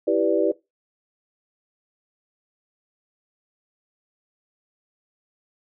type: chord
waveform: sine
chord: E minor seventh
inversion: none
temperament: equal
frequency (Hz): 329.6 / 392 / 493.9 / 587.3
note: E4 / G4 / B4 / D5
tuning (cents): 0 / 0 / 0 / 0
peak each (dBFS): -23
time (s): 0.07-0.52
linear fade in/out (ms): 10
effects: noise-tail reverb RT60 0.2 s tail -19 dB re dry